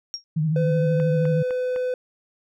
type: tone with exponential decay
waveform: sine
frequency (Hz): 5580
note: F8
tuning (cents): -2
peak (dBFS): -23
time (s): 0.14-0.24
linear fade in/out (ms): 0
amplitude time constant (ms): 20
type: tone with vibrato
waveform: sine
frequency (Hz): 156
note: D#3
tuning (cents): +5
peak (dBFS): -19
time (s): 0.36-1.43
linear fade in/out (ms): 10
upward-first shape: triangle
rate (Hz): 13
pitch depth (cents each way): 80
type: tone with pitch glide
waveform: triangle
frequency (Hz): 507 to 503.8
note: B4 to B4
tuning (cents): +45 to +34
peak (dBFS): -20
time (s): 0.56-1.94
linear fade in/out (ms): 2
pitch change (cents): -11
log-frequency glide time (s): 1.07-1.18
type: click train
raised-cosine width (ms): 0.5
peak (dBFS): -22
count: 4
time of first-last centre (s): 1-1.761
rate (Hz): 3.94
effects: none